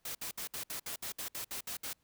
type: noise bursts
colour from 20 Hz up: white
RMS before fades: -40 dBFS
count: 12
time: 0.05-1.932 s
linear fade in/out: 5 ms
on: 100 ms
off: 62 ms
effects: pink hiss -75 dBFS RMS until 2.03 s